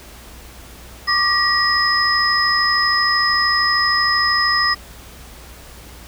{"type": "tone cluster", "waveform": "sine", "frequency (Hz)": [1115, 1188, 1909, 5070], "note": ["C#6", "D6", "A#6", "D#8"], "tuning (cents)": [10, 20, 41, 32], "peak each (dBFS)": [-26, -20, -18, -18], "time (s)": [1.07, 4.75], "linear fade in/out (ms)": 20, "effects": ["added 60 Hz sine -41 dBFS peak until 6.07 s", "pink hiss -41 dBFS RMS until 6.07 s"]}